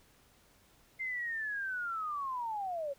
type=linear sweep; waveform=sine; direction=down; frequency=2102 to 538 Hz; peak=-34 dBFS; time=0.99-2.94 s; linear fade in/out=20 ms; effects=pink hiss -65 dBFS RMS until 2.98 s